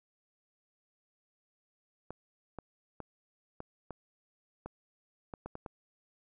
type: clicks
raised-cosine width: 1 ms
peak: -27 dBFS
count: 10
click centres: 2.106 / 2.587 / 3.003 / 3.604 / 3.907 / 4.66 / 5.338 / 5.46 / 5.554 / 5.662 s
effects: none